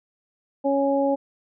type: harmonic tone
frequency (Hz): 277.2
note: C#4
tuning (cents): 0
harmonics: 1 / 2 / 3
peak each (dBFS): -23 / -21 / -27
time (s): 0.64-1.16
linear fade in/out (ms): 20
effects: none